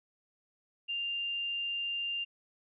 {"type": "tone", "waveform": "sine", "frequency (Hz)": 2794, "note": "F7", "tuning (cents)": 0, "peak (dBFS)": -32, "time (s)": [0.88, 2.25], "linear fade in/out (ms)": 20, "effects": []}